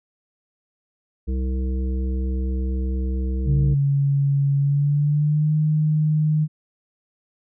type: harmonic tone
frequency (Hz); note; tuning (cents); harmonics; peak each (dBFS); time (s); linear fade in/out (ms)
64.6; C2; -21; 1 / 3 / 5 / 7; -21 / -31 / -35 / -38; 1.27-3.75; 20
type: tone with pitch glide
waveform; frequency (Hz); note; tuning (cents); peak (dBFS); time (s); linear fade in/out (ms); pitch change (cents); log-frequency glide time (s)
sine; 140 to 153.56; C#3 to D#3; +18 to -22; -16; 3.45-6.48; 50; +160; 4.58-5.54
effects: none